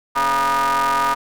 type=ring-modulated tone; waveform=45% pulse; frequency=133.5 Hz; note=C3; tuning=35 cents sharp; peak=-13 dBFS; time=0.15-1.15 s; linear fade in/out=20 ms; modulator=1090 Hz; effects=none